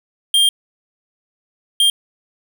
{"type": "tone bursts at uneven times", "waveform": "square", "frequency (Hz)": 3200, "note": "G7", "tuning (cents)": 35, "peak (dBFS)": -11, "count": 2, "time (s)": [[0.34, 0.49], [1.8, 1.9]], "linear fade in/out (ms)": 2, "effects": []}